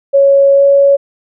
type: tone with pitch glide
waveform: sine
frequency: 554.4 to 558.6 Hz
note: C#5 to C#5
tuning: 0 to +13 cents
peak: -4 dBFS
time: 0.13-0.97 s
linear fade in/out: 20 ms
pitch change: +13 cents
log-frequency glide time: 0.54-0.63 s
effects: none